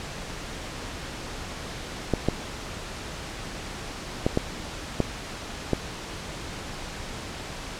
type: clicks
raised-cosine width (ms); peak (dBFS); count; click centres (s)
2; -7; 6; 2.137 / 2.286 / 4.265 / 4.374 / 5.003 / 5.733
effects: pink hiss -36 dBFS RMS until 7.79 s + low-pass 7000 Hz 12 dB/octave